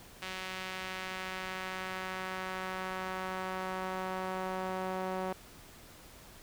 sawtooth tone with band-pass filter sweep, 186.8 Hz, F#3, 17 cents sharp, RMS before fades -38 dBFS, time 0.22-5.33 s, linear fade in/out 5 ms, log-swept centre 2700 to 730 Hz, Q 1, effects pink hiss -54 dBFS RMS until 6.42 s

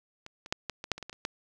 clicks, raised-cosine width 0.2 ms, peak -26 / -27 / -11 / -16 / -21 / -9 / -25 / -22 / -23 / -27 / -14 dBFS, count 11, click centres 0.264 / 0.461 / 0.525 / 0.697 / 0.841 / 0.917 / 0.98 / 1.027 / 1.096 / 1.129 / 1.251 s, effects none

